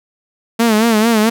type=tone with vibrato; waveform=sawtooth; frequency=222.8 Hz; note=A3; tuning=22 cents sharp; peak=-6 dBFS; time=0.59-1.3 s; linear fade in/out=10 ms; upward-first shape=sine; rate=4.5 Hz; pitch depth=93 cents each way; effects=none